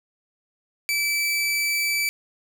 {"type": "tone", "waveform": "sawtooth", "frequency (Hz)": 2314, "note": "D7", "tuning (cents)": -26, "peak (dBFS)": -18, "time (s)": [0.89, 2.09], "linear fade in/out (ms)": 0, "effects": []}